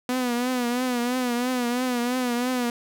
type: tone with vibrato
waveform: sawtooth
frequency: 246.9 Hz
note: B3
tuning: in tune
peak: -19 dBFS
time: 0.09-2.7 s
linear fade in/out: 2 ms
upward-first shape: triangle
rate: 3 Hz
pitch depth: 77 cents each way
effects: none